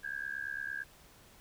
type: tone with amplitude modulation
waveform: sine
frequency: 1623 Hz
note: G#6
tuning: 40 cents flat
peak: -32 dBFS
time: 0.03-0.84 s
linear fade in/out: 20 ms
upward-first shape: sine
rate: 68.8 Hz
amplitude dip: 95%
effects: pink hiss -59 dBFS RMS until 1.4 s